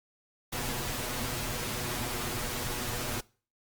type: noise with comb filter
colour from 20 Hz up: pink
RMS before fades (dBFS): -34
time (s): 0.52-3.21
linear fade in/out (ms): 10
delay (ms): 8.2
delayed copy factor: +0.75
effects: noise-tail reverb RT60 0.4 s tail -23 dB re dry + Opus 48 kbps